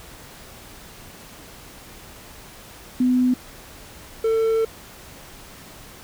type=tone pair in turn; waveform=sine / triangle; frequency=251.4 / 447.9 Hz; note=B3 / A4; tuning=+31 / +31 cents; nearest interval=minor seventh; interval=1000 cents; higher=second; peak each=-15 dBFS; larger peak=neither; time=3-3.34 / 4.24-4.65 s; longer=second; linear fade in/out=5 ms; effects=pink hiss -43 dBFS RMS until 6.03 s